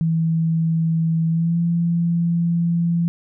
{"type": "tone with pitch glide", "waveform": "sine", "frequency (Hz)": [163.1, 169.83], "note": ["E3", "F3"], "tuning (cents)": [-18, -48], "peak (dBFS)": -16, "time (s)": [0.01, 3.08], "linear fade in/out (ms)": 0, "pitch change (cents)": 70, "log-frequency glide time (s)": [1.29, 1.58], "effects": []}